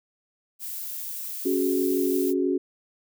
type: noise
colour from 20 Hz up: violet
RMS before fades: -34 dBFS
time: 0.59-2.34 s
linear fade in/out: 50 ms
type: chord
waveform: sine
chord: C# suspended fourth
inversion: none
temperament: just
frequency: 277.2 / 369.6 / 415.8 Hz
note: C#4 / F#4 / G#4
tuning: 0 / -2 / +2 cents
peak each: -25 / -24 / -30 dBFS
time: 1.45-2.58 s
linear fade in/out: 10 ms
effects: none